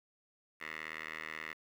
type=tone with band-pass filter; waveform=10% pulse; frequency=78.7 Hz; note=D#2; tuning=20 cents sharp; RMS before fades=-44 dBFS; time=0.6-1.54 s; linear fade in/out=20 ms; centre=2000 Hz; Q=3.6; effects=10-bit